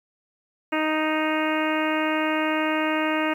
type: harmonic tone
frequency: 311.1 Hz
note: D#4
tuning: in tune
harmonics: 1 / 2 / 3 / 4 / 5 / 6 / 7 / 8 / 9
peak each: -25 / -28 / -30 / -31 / -32 / -33 / -33 / -34 / -35 dBFS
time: 0.72-3.34 s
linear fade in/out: 10 ms
effects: 9-bit